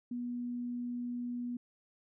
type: tone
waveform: sine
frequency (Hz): 243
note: B3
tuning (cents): -28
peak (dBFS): -35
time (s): 0.11-1.57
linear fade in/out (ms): 5
effects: none